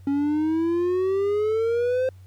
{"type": "exponential sweep", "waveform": "triangle", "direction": "up", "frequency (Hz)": [276.7, 523.3], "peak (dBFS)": -18, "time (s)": [0.07, 2.09], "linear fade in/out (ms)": 2, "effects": ["added 93 Hz sine -43 dBFS peak until 2.26 s", "pink hiss -63 dBFS RMS until 2.26 s"]}